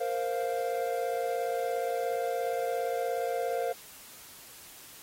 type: chord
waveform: triangle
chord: Bb suspended second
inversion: none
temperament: equal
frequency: 466.2 / 523.3 / 698.5 Hz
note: Bb4 / C5 / F5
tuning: 0 / 0 / 0 cents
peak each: -31 dBFS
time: 0-3.73 s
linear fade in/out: 10 ms
effects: white hiss -50 dBFS RMS until 5.02 s + AAC 48 kbps